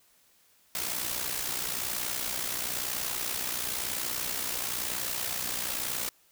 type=noise with amplitude modulation; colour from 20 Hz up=white; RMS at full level=-30 dBFS; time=0.75-6.09 s; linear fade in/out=0 ms; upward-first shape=sine; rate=61 Hz; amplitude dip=60%; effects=white hiss -64 dBFS RMS until 6.31 s